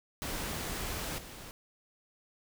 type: noise with level steps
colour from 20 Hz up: pink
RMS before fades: -37 / -47 dBFS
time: 0.22-1.51 s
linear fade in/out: 0 ms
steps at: 1.18 s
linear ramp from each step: 5 ms
effects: none